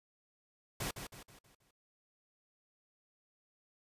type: noise with echo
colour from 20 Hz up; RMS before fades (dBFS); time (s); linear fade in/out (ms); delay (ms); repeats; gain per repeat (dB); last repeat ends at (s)
pink; -38; 0.8-0.91; 5; 160; 5; -7; 1.71
effects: noise-tail reverb RT60 0.1 s tail -26 dB re dry + resampled to 32000 Hz